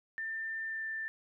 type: tone with pitch glide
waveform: sine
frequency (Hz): 1791 to 1778.6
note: A6 to A6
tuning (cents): +30 to +18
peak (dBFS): -35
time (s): 0.18-1.08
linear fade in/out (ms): 0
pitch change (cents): -12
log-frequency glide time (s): 0.66-0.85
effects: none